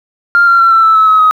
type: tone with pitch steps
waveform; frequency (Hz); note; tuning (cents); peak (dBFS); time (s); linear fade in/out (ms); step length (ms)
sine; 1396.9 / 1376.9 / 1357.1 / 1337.7 / 1318.5 / 1299.6 / 1281 / 1262.6; F6 / F6 / E6 / E6 / E6 / E6 / E6 / D#6; 0 / -25 / +50 / +25 / 0 / -25 / -50 / +25; -3; 0.35-1.31; 0; 120
effects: tanh soft clip ceiling 0 dBFS + 7-bit